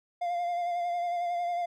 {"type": "tone with vibrato", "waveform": "triangle", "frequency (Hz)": 699, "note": "F5", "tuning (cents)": 1, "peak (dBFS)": -26, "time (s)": [0.21, 1.66], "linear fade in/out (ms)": 10, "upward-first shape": "sine", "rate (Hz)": 11, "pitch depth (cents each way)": 27, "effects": []}